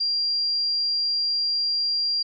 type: tone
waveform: sine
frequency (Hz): 4764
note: D8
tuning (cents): +24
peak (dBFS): -21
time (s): 0-2.23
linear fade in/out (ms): 10
effects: none